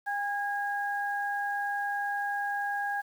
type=tone pair together; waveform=sine; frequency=809 / 1639.6 Hz; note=G#5 / G#6; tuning=-46 / -23 cents; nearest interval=octave; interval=1223 cents; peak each=-31 / -32 dBFS; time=0.06-3.02 s; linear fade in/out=20 ms; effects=9-bit